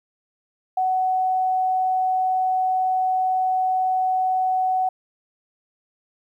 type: tone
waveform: sine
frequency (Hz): 747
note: F#5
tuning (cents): +16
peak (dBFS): -18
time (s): 0.77-4.89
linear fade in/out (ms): 5
effects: 10-bit